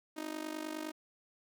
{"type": "tone with amplitude modulation", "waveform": "sawtooth", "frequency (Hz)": 311.1, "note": "D#4", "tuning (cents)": 0, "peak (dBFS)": -31, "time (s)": [0.16, 0.92], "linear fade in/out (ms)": 20, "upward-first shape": "sine", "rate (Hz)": 49.7, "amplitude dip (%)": 85, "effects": []}